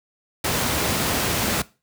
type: noise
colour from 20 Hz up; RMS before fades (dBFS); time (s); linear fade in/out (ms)
pink; -22; 0.44-1.62; 5
effects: noise-tail reverb RT60 0.3 s tail -20 dB re dry + high-pass 80 Hz 12 dB/octave